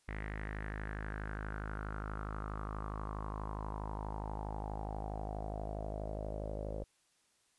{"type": "tone with low-pass filter sweep", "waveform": "sawtooth", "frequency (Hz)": 52.3, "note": "G#1", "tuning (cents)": 13, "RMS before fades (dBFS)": -41, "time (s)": [0.08, 6.84], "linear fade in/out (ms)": 5, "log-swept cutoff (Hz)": [2000, 550], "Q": 6, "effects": ["white hiss -73 dBFS RMS until 7.58 s", "resampled to 24000 Hz"]}